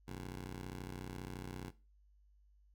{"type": "ring-modulated tone", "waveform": "15% pulse", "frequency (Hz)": 92.5, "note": "F#2", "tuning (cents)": 0, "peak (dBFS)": -35, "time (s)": [0.07, 1.71], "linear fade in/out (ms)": 20, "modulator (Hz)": 29, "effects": ["noise-tail reverb RT60 0.3 s tail -17 dB re dry", "added 50 Hz sine -64 dBFS peak until 2.74 s"]}